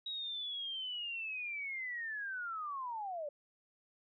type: linear sweep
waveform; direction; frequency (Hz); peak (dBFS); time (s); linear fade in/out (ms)
sine; down; 3839 to 562; -38; 0.06-3.29; 5
effects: none